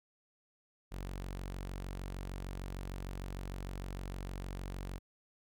sawtooth tone, 46.56 Hz, F#1, 12 cents sharp, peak -36 dBFS, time 0.91-4.99 s, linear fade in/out 20 ms, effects none

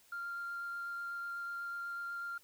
sine tone with vibrato, 1392 Hz, F6, 6 cents flat, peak -37 dBFS, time 0.12-2.38 s, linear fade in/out 5 ms, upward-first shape sine, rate 8.1 Hz, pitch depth 8 cents each way, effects tanh soft clip ceiling -35 dBFS + white hiss -65 dBFS RMS until 2.43 s

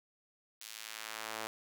sawtooth tone with high-pass filter sweep, 110 Hz, A2, in tune, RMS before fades -44 dBFS, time 0.61-1.47 s, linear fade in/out 0 ms, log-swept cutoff 4000 to 600 Hz, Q 0.7, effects none

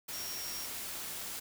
sine tone in noise, 5588 Hz, F8, in tune, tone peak -42 dBFS, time 0.13-0.66 s, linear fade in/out 10 ms, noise white, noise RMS -41 dBFS, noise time 0.08-1.4 s, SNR -4 dB, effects none

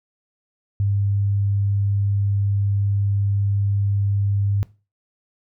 sine tone, 100.3 Hz, G2, 40 cents sharp, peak -17 dBFS, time 0.8-4.63 s, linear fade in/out 0 ms, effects noise-tail reverb RT60 0.3 s tail -19 dB re dry

